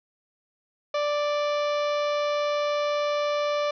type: harmonic tone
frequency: 587.3 Hz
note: D5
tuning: in tune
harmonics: 1 / 2 / 3 / 4 / 5 / 6 / 7 / 8 / 9 / 10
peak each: -24 / -30 / -41 / -37 / -42 / -41 / -43 / -50 / -47 / -51 dBFS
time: 0.94-3.71 s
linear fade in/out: 5 ms
effects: none